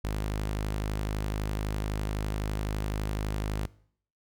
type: tone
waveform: sawtooth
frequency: 51.91 Hz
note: G#1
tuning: in tune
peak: -25 dBFS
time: 0.04-3.66 s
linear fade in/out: 5 ms
effects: noise-tail reverb RT60 0.6 s tail -21 dB re dry